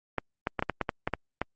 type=clicks; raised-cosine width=0.5 ms; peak=-12 dBFS; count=10; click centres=0.183 / 0.471 / 0.593 / 0.625 / 0.697 / 0.813 / 0.892 / 1.075 / 1.137 / 1.416 s; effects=Opus 48 kbps